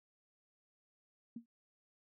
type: tone with exponential decay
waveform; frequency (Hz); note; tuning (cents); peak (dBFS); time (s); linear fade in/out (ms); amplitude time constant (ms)
sine; 233.3; A#3; +2; -39; 1.36-1.46; 5; 21
effects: none